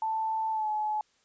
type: tone with pitch glide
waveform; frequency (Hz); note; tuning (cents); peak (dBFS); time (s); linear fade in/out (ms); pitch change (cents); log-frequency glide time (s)
sine; 883 to 852.9; A5 to G#5; +6 to +46; -27; 0.02-1.01; 2; -60; 0.51-0.69
effects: white hiss -68 dBFS RMS until 1.24 s + resampled to 16000 Hz